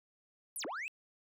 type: linear two-way sweep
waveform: sine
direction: down then up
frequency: 12000 to 240 to 2690 Hz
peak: -35 dBFS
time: 0.56-0.88 s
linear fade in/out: 0 ms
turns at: 0.65 s
effects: tanh soft clip ceiling -37 dBFS